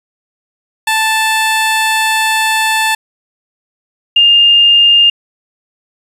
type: tone pair in turn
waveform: 15% pulse / sine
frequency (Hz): 880 / 2814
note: A5 / F7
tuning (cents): 0 / +12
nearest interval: octave + minor sixth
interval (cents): 2012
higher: second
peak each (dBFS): -4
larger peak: neither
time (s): 0.87-2.95 / 4.16-5.1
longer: first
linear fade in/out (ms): 5
effects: resampled to 32000 Hz + 7-bit